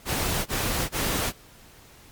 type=noise bursts; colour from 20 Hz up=pink; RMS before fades=-26 dBFS; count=3; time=0.05-1.326 s; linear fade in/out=50 ms; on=410 ms; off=23 ms; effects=pink hiss -51 dBFS RMS until 2.11 s + MP3 96 kbps